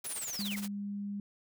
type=noise with tremolo; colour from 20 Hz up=white; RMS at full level=-40 dBFS; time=0.04-0.68 s; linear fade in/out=5 ms; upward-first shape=sine; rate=17 Hz; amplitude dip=75%
type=linear sweep; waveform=sine; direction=down; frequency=10548 to 1975.5 Hz; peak=-37 dBFS; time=0.06-0.56 s; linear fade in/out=2 ms
type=tone; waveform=sine; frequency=202.3 Hz; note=G#3; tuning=45 cents flat; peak=-35 dBFS; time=0.39-1.2 s; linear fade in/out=2 ms
effects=none